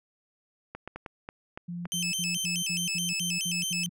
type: clicks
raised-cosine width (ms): 0.5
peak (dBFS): -23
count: 7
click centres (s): 0.75 / 0.876 / 0.96 / 1.062 / 1.289 / 1.575 / 1.855
type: tone bursts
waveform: sine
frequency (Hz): 173.8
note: F3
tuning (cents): -8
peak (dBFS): -33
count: 9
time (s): 1.68-3.894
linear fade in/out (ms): 10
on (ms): 190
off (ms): 63
type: tone with vibrato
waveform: 20% pulse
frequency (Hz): 2847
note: F7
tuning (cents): +33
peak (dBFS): -23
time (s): 1.92-3.86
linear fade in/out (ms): 0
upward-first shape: square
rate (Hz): 4.7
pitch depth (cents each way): 150
effects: none